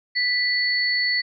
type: tone pair together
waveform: sine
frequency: 1976 / 4436 Hz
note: B6 / C#8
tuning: 0 / 0 cents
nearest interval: octave + major second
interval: 1400 cents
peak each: -21 / -23 dBFS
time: 0.15-1.22 s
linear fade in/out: 20 ms
effects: none